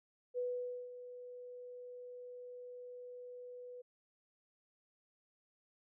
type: tone with ADSR envelope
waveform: sine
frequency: 493.9 Hz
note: B4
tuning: in tune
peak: -34 dBFS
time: 0.34-3.82 s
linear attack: 39 ms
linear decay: 510 ms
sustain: -13 dB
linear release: 12 ms
effects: none